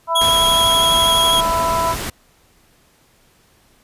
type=harmonic tone; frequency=331.4 Hz; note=E4; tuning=9 cents sharp; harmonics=2 / 3 / 4; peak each=-22 / -17 / -25 dBFS; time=0.07-1.96 s; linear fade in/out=50 ms
type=tone with vibrato; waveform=45% pulse; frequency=3300 Hz; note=G#7; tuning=12 cents flat; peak=-14 dBFS; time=0.15-1.41 s; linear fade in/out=10 ms; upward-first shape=triangle; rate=12 Hz; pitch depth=28 cents each way
type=noise; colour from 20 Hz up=pink; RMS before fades=-25 dBFS; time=0.21-2.1 s; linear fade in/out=5 ms
effects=pink hiss -55 dBFS RMS until 3.83 s + resampled to 32000 Hz